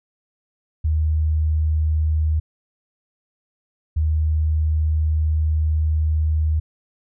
sine tone pair in turn, 77.78 / 77.78 Hz, D#2 / D#2, 0 / 0 cents, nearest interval unison, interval 0 cents, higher neither, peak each -16 dBFS, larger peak neither, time 0.84-2.4 / 3.96-6.6 s, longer second, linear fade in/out 10 ms, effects none

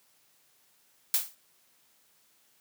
blue noise with exponential decay, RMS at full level -21 dBFS, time 1.14-1.35 s, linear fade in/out 2 ms, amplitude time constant 44 ms, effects white hiss -66 dBFS RMS until 2.6 s + high-pass 100 Hz 12 dB/octave

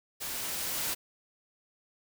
white noise with level ramp, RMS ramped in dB -37 to -32 dBFS, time 0.2-0.95 s, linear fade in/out 20 ms, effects none

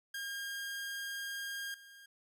sawtooth tone with level steps, 1615 Hz, G#6, 49 cents flat, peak -35 / -50 dBFS, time 0.14-2.06 s, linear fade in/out 5 ms, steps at 1.74 s, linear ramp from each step 2 ms, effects none

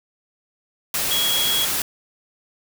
sine tone in noise, 3322 Hz, G#7, in tune, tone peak -20 dBFS, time 1.11-1.65 s, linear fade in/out 2 ms, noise white, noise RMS -23 dBFS, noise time 0.94-1.82 s, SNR 0 dB, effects none

